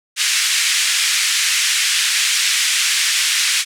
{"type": "band-pass noise", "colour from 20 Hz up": "pink", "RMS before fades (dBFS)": -17, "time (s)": [0.16, 3.65], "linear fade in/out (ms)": 50, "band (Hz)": [1900, 9400], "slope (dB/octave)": 24, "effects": []}